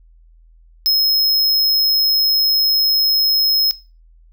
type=tone; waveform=square; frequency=5150 Hz; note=E8; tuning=41 cents flat; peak=-12 dBFS; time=0.86-3.71 s; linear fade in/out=0 ms; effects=noise-tail reverb RT60 0.3 s tail -18 dB re dry + added 41 Hz sine -45 dBFS peak until 4.32 s